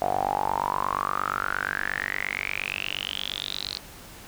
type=tone with band-pass filter sweep; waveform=sawtooth; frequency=48.53 Hz; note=G1; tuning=17 cents flat; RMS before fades=-29 dBFS; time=0.01-3.78 s; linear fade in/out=10 ms; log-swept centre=700 to 4300 Hz; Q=9.5; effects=pink hiss -45 dBFS RMS until 4.27 s